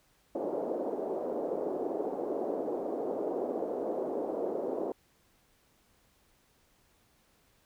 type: band-pass noise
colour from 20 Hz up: pink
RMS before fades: -34 dBFS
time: 0.35-4.92 s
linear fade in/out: 2 ms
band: 330 to 620 Hz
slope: 24 dB/octave
effects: pink hiss -68 dBFS RMS until 7.65 s